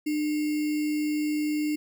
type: tone with sample-and-hold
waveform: sine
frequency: 301.1 Hz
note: D4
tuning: 43 cents sharp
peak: -24 dBFS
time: 0.06-1.76 s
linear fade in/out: 10 ms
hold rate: 2450 Hz
effects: none